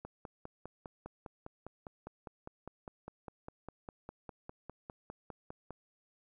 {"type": "click train", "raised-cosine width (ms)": 1, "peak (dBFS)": -30, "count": 29, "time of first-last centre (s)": [0.05, 5.707], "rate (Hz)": 4.95, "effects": ["12-bit"]}